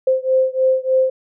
sine beating tone pair, 520 / 523.3 Hz, C5 / C5, -11 / 0 cents, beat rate 3.3 Hz, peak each -16 / -17 dBFS, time 0.07-1.1 s, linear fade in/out 5 ms, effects none

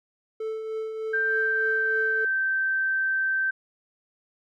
triangle tone with tremolo, 440 Hz, A4, in tune, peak -25 dBFS, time 0.4-2.25 s, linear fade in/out 5 ms, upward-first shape triangle, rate 3.3 Hz, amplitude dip 45%
sine tone with pitch glide, 1575 to 1555.1 Hz, G6 to G6, +8 to -14 cents, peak -22 dBFS, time 1.13-3.51 s, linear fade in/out 10 ms, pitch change -22 cents, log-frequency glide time 1.25-2.23 s
effects none

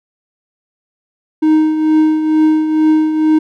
triangle tone with tremolo, 311.5 Hz, D#4, 2 cents sharp, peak -4 dBFS, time 1.42-3.39 s, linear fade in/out 10 ms, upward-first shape triangle, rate 2.2 Hz, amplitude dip 60%, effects none

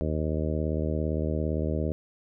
harmonic tone, 77.6 Hz, D#2, 4 cents flat, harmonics 1 / 2 / 3 / 4 / 5 / 6 / 7 / 8, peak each -29 / -32 / -34 / -35 / -36 / -37 / -37 / -38 dBFS, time 0.01-1.92 s, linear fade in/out 0 ms, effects none

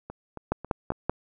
two click trains, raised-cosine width 1 ms, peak -23 / -10 dBFS, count 4 / 4, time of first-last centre 0.1-0.92 / 0.52-1.096 s, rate 3.66 / 5.21 Hz, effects none

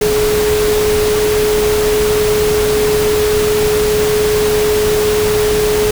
sine tone in noise, 423.5 Hz, G#4, 34 cents sharp, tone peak -11 dBFS, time 0.01-5.91 s, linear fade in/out 5 ms, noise pink, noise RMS -19 dBFS, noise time 0.01-5.91 s, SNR +5 dB, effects none

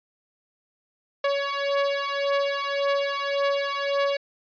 sawtooth beating tone pair, 560 / 561.8 Hz, C#5 / C#5, +18 / +23 cents, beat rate 1.8 Hz, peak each -22 dBFS, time 1.24-4.17 s, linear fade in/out 5 ms, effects resampled to 11025 Hz

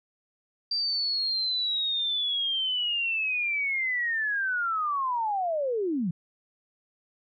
sine linear sweep, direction down, 4714 to 155.56 Hz, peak -25 dBFS, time 0.71-6.11 s, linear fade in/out 5 ms, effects none

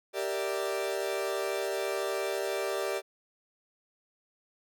40% pulse chord, E half-diminished seventh, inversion first, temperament equal, 392 / 466.2 / 587.3 / 659.3 Hz, G4 / Bb4 / D5 / E5, 0 / 0 / 0 / 0 cents, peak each -33 / -36 / -34 / -38 dBFS, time 0.13-3.02 s, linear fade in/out 50 ms, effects none

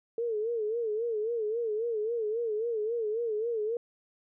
sine tone with vibrato, 447.1 Hz, A4, 28 cents sharp, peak -28 dBFS, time 0.18-3.77 s, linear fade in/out 2 ms, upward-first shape sine, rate 3.7 Hz, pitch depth 110 cents each way, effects none

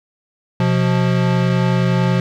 square tone pair together, 125.53 / 176.3 Hz, B2 / F3, +29 / +17 cents, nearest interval tritone, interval 588 cents, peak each -17 dBFS, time 0.6-2.2 s, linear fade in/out 2 ms, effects low-pass 4000 Hz 12 dB/octave + 8-bit

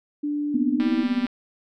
sine tone with pitch glide, 293.7 to 320.3 Hz, D4 to E4, 0 to -50 cents, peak -23 dBFS, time 0.23-1.04 s, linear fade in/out 10 ms, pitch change +150 cents, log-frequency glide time 0.74-0.89 s
sine tone with tremolo, 246.9 Hz, B3, in tune, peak -16 dBFS, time 0.54-1.26 s, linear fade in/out 5 ms, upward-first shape triangle, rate 16 Hz, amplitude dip 100%
click train, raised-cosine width 0.3 ms, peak -20 dBFS, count 93, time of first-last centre 0.8-1.267 s, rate 197 Hz
effects none

